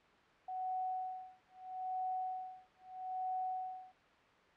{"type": "tone with tremolo", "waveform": "sine", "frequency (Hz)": 745, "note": "F#5", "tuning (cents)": 12, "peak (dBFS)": -35, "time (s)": [0.48, 3.92], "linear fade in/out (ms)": 5, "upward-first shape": "sine", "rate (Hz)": 0.78, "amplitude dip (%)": 100, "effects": ["white hiss -64 dBFS RMS until 4.56 s", "low-pass 2000 Hz 12 dB/octave"]}